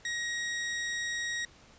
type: tone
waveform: sawtooth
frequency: 1889 Hz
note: A#6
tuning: 22 cents sharp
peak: -28 dBFS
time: 0.05-1.45 s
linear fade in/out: 2 ms
effects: pink hiss -57 dBFS RMS until 1.78 s + resampled to 16000 Hz